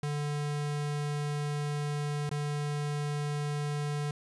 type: tone with dropouts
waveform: square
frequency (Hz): 146.83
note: D3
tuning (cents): 0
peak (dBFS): -31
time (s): 0.03-4.11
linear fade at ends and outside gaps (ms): 2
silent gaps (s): 2.293-2.313
effects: resampled to 24000 Hz + 10-bit